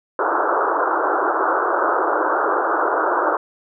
white band-pass noise, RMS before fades -19 dBFS, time 0.19-3.37 s, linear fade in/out 2 ms, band 310 to 1500 Hz, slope 96 dB/octave, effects none

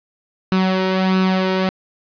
sawtooth tone with flanger, 187.8 Hz, F#3, 26 cents sharp, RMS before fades -17 dBFS, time 0.52-1.69 s, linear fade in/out 0 ms, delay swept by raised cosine 0.74 to 2.14 ms, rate 1.5 Hz, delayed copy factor +0.55, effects resampled to 11025 Hz + 7-bit

